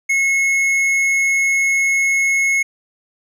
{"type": "tone with tanh clipping", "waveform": "triangle", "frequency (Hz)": 2178, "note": "C#7", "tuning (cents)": -31, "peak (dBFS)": -15, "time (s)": [0.09, 2.63], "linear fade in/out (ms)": 10, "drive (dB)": 13, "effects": []}